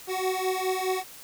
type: beating tone pair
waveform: 25% pulse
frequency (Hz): 371.2 / 376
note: F#4 / F#4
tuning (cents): +6 / +28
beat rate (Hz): 4.8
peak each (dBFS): -25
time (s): 0.07-1.04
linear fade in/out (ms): 50
effects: white hiss -46 dBFS RMS until 1.23 s